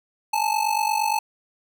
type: ring-modulated tone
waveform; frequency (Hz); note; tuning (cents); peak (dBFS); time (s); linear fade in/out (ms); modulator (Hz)
square; 867; A5; -26; -18; 0.33-1.19; 5; 24.3
effects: none